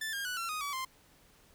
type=tone with pitch steps; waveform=sawtooth; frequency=1760 / 1613.9 / 1480 / 1357.1 / 1244.5 / 1141.2 / 1046.5 Hz; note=A6 / G6 / F#6 / E6 / D#6 / C#6 / C6; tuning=0 / +50 / 0 / +50 / 0 / +50 / 0 cents; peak=-31 dBFS; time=0.01-0.85 s; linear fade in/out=5 ms; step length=120 ms; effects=pink hiss -63 dBFS RMS until 1.54 s